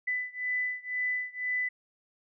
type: beating tone pair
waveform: sine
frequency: 1996 / 1998 Hz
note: B6 / B6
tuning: +18 / +20 cents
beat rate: 2 Hz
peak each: -32 / -33 dBFS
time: 0.07-1.69 s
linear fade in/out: 10 ms
effects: none